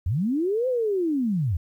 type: linear two-way sweep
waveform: sine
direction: up then down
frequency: 73.42 to 523.3 to 73.42 Hz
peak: -21 dBFS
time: 0.06-1.57 s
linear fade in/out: 5 ms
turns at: 0.68 s
effects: 10-bit